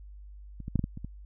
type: clicks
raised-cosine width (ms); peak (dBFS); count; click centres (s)
5; -29 / -24 / -13 / -14 / -18 / -26 / -25; 7; 0.603 / 0.681 / 0.757 / 0.793 / 0.841 / 0.974 / 1.046
effects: added 50 Hz sine -44 dBFS peak until 1.25 s